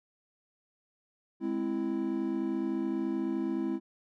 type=chord; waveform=triangle; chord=Ab augmented; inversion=none; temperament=equal with one note detuned; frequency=207.7 / 261.6 / 331.2 Hz; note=Ab3 / C4 / E4; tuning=0 / 0 / +8 cents; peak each=-34 / -32 / -30 dBFS; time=1.4-3.8 s; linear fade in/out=50 ms; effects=none